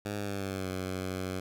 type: tone with pitch glide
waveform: 10% pulse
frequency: 102.8 to 93.19 Hz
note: G#2 to F#2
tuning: -17 to +13 cents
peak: -25 dBFS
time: 0.05-1.4 s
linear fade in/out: 5 ms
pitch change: -170 cents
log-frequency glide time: 0.17-0.68 s
effects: none